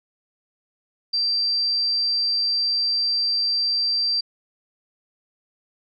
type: tone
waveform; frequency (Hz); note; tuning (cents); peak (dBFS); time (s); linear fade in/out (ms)
sine; 4699; D8; 0; -19; 1.13-4.21; 10
effects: none